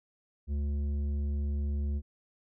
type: tone with tanh clipping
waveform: sine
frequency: 72 Hz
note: D2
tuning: 34 cents flat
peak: -30 dBFS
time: 0.47-2.02 s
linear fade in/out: 50 ms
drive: 9 dB
effects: none